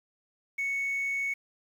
sine tone with frequency modulation, 2217 Hz, C#7, in tune, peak -26 dBFS, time 0.58-1.34 s, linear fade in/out 10 ms, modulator 66.1 Hz, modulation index 0.23, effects tanh soft clip ceiling -26 dBFS + 9-bit

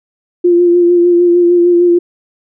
sine tone with vibrato, 349.2 Hz, F4, in tune, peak -5 dBFS, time 0.44-1.99 s, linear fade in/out 10 ms, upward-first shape sine, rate 6.6 Hz, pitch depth 25 cents each way, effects none

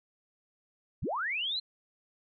sine linear sweep, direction up, 32.82 to 4186 Hz, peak -30 dBFS, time 1.02-1.6 s, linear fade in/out 10 ms, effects none

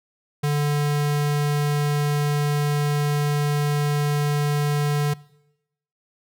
square tone, 146.5 Hz, D3, 4 cents flat, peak -20 dBFS, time 0.43-5.14 s, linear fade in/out 10 ms, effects noise-tail reverb RT60 0.9 s tail -22 dB re dry

